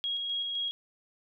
sine tone with tremolo, 3293 Hz, G#7, 15 cents flat, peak -29 dBFS, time 0.04-0.71 s, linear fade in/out 0 ms, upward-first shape square, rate 3.9 Hz, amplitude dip 25%, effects none

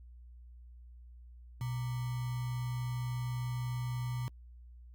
sine tone with sample-and-hold, 123.5 Hz, B2, in tune, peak -33 dBFS, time 1.61-4.28 s, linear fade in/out 0 ms, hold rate 1050 Hz, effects added 60 Hz sine -50 dBFS peak until 4.94 s + Opus 48 kbps

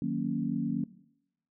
sine chord, D# minor seventh, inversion none, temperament equal, 155.56 / 185 / 233.1 / 277.2 Hz, D#3 / F#3 / A#3 / C#4, 0 / 0 / 0 / 0 cents, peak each -36 / -34 / -32 / -34 dBFS, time 0.02-0.84 s, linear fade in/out 2 ms, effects noise-tail reverb RT60 0.8 s tail -19 dB re dry

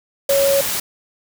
sine tone in noise, 554.4 Hz, C#5, in tune, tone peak -13 dBFS, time 0.29-0.61 s, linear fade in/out 5 ms, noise white, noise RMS -22 dBFS, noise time 0.29-0.8 s, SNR +6 dB, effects none

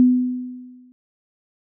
sine tone with exponential decay, 250.5 Hz, B3, 25 cents sharp, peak -8 dBFS, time 0-0.92 s, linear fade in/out 0 ms, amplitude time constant 200 ms, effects none

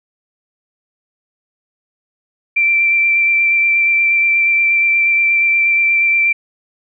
sine tone with vibrato, 2349 Hz, D7, in tune, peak -10 dBFS, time 2.56-6.33 s, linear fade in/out 10 ms, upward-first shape sine, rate 8.4 Hz, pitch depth 13 cents each way, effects none

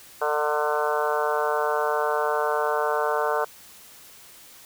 harmonic tone with a mistuned harmonic, 150 Hz, D3, 37 cents sharp, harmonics 3 / 4 / 5 / 6 / 7 / 8 / 9 / 10, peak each -27 / -28 / -30 / -30 / -30 / -32 / -33 / -32 dBFS, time 0.21-3.45 s, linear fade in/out 10 ms, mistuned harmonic 5, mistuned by -18 cents, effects white hiss -48 dBFS RMS until 4.65 s

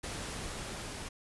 pink noise with level ramp, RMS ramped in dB -39 to -42 dBFS, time 0.03-1.09 s, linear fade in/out 10 ms, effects resampled to 24000 Hz

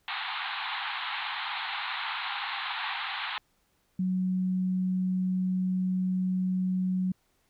pink band-pass noise, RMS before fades -34 dBFS, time 0.08-3.38 s, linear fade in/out 0 ms, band 770 to 4100 Hz, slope 96 dB/octave
sine tone, 185 Hz, F#3, in tune, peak -25 dBFS, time 3.99-7.12 s, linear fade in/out 5 ms
effects pink hiss -71 dBFS RMS until 7.49 s

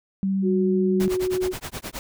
sine tone with vibrato, 193.4 Hz, G3, 23 cents flat, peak -20 dBFS, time 0.23-1.08 s, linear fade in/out 0 ms, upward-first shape sine, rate 16 Hz, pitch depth 9 cents each way
sine tone, 368.7 Hz, F#4, 6 cents flat, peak -21 dBFS, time 0.42-1.54 s, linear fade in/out 50 ms
pink noise with tremolo, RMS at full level -31 dBFS, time 1-1.99 s, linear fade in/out 0 ms, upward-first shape sine, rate 9.5 Hz, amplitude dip 100%
effects none

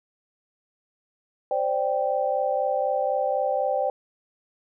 sine chord, C suspended second, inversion none, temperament equal, 523.3 / 587.3 / 784 Hz, C5 / D5 / G5, 0 / 0 / 0 cents, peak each -26 dBFS, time 1.51-3.9 s, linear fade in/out 2 ms, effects none

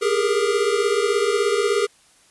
square tone cluster, 400.2 / 416.6 / 466.8 Hz, G4 / G#4 / A#4, +36 / +5 / +2 cents, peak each -23 dBFS, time 0.01-1.87 s, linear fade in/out 20 ms, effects white hiss -55 dBFS RMS until 2.3 s + resampled to 24000 Hz

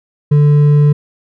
triangle tone with hard clipping, 146.83 Hz, D3, in tune, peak -7 dBFS, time 0.31-0.93 s, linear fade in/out 10 ms, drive 8 dB, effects none

